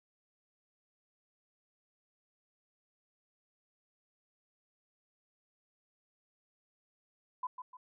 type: tone with echo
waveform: sine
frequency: 1004 Hz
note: B5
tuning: 28 cents sharp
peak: -33 dBFS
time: 7.43-7.47 s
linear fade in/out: 5 ms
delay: 150 ms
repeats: 2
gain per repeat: -8 dB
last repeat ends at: 7.77 s
effects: none